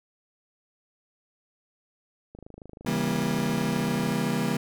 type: click train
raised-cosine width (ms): 2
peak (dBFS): -30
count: 47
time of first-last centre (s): 2.35-4.112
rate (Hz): 26.1
type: chord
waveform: 35% pulse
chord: C# diminished seventh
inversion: none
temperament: just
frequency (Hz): 138.59 / 166.31 / 199.57 / 239.5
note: C#3 / E3 / G3 / Bb3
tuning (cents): 0 / +16 / +31 / +47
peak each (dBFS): -31 / -29 / -28 / -27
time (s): 2.86-4.57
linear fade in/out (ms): 5
effects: none